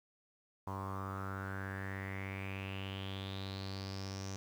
sawtooth tone with low-pass filter sweep, 96.7 Hz, G2, 23 cents flat, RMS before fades -42 dBFS, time 0.67-4.36 s, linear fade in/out 0 ms, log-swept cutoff 1000 to 6100 Hz, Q 6.9, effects 10-bit

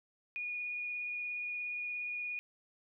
sine tone with vibrato, 2450 Hz, D#7, 27 cents flat, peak -36 dBFS, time 0.36-2.39 s, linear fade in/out 0 ms, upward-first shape triangle, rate 17 Hz, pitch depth 12 cents each way, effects none

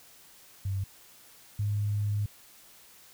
sine tone pair in turn, 97.1 / 103.43 Hz, G2 / G#2, -16 / -7 cents, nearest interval minor second, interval 109 cents, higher second, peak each -28 / -26 dBFS, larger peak second, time 0.65-0.84 / 1.59-2.26 s, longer second, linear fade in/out 5 ms, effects white hiss -55 dBFS RMS until 3.13 s

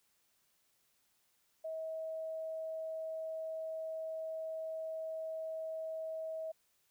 sine tone, 641 Hz, E5, 49 cents flat, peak -38 dBFS, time 1.64-6.52 s, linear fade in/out 10 ms, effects white hiss -75 dBFS RMS until 6.9 s

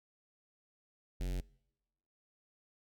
square tone with notch filter, 45.34 Hz, F#1, 34 cents flat, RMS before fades -36 dBFS, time 1.2-1.41 s, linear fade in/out 10 ms, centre 1100 Hz, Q 0.75, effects noise-tail reverb RT60 0.9 s tail -25 dB re dry

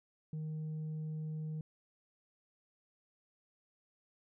sine tone with tanh clipping, 155.56 Hz, D#3, in tune, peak -38 dBFS, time 0.33-1.61 s, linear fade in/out 2 ms, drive 2 dB, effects none

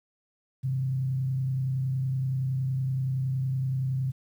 sine tone with frequency modulation, 131.6 Hz, C3, 10 cents sharp, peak -25 dBFS, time 0.63-4.12 s, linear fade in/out 20 ms, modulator 30.7 Hz, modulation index 0.32, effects 10-bit

